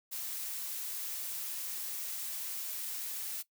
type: noise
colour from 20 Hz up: blue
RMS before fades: -39 dBFS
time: 0.11-3.43 s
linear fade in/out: 20 ms
effects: noise-tail reverb RT60 0.1 s tail -18 dB re dry